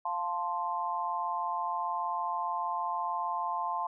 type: chord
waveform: sine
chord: F major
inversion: none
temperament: equal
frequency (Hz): 698.5 / 880 / 1046.5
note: F5 / A5 / C6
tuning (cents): 0 / 0 / 0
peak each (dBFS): -37 / -34 / -33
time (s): 0.05-3.87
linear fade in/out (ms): 5
effects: none